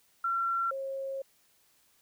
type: tone pair in turn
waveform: sine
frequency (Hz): 1362 / 540.5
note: F6 / C#5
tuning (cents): -44 / -44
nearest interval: octave + major third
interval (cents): 1600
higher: first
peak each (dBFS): -27 / -33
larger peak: first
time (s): 0.24-0.71 / 0.71-1.22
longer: second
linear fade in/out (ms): 5
effects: white hiss -67 dBFS RMS until 2.01 s